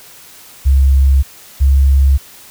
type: tone pair in turn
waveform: sine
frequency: 67.7 / 68.21 Hz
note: C#2 / C#2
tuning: -40 / -27 cents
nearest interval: unison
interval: 13 cents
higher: second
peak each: -6 dBFS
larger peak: neither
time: 0.65-1.23 / 1.6-2.18 s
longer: neither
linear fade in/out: 20 ms
effects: white hiss -39 dBFS RMS until 2.5 s